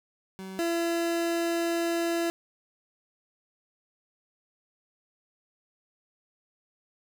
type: tone pair in turn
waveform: 30% pulse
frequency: 190 / 337.5 Hz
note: F#3 / E4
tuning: +46 / +41 cents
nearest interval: minor seventh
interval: 995 cents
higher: second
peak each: -35 / -23 dBFS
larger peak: second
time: 0.39-0.59 / 0.59-2.3 s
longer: second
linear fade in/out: 0 ms
effects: none